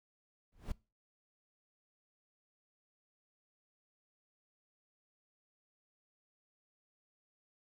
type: noise with exponential growth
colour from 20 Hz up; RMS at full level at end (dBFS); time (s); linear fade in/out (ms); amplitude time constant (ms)
brown; -35; 0.52-0.72; 5; 43
effects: noise-tail reverb RT60 0.3 s tail -22 dB re dry